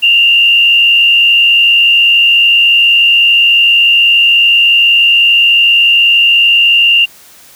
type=tone with frequency modulation; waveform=sine; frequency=2794 Hz; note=F7; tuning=in tune; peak=-4 dBFS; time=0.02-7.06 s; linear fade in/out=20 ms; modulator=70.5 Hz; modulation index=0.84; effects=white hiss -39 dBFS RMS until 7.55 s